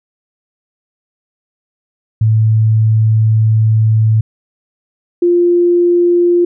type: tone pair in turn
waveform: sine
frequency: 110 / 349.2 Hz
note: A2 / F4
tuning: 0 / 0 cents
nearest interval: octave + minor sixth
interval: 2000 cents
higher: second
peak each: -7 dBFS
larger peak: neither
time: 2.21-4.21 / 5.22-6.45 s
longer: first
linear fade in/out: 5 ms
effects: none